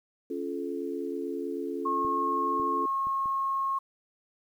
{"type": "chord", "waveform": "sine", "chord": "Db augmented", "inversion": "none", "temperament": "just", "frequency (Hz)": [277.2, 346.5, 433.1], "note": ["Db4", "F4", "A4"], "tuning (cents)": [0, -14, -27], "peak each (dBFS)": -35, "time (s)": [0.3, 2.86], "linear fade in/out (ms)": 5}
{"type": "tone", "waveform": "sine", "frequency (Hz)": 1084, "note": "C#6", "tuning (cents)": -39, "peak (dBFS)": -26, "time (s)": [1.85, 3.79], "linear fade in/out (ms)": 10}
{"type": "clicks", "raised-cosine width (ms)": 3, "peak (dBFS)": [-30, -32, -34, -35], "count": 4, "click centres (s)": [2.049, 2.599, 3.07, 3.258]}
{"effects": ["10-bit"]}